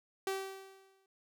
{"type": "tone with exponential decay", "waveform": "sawtooth", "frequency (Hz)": 386, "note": "G4", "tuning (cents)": -27, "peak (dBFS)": -28, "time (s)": [0.27, 1.06], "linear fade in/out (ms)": 2, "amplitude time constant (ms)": 170, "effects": []}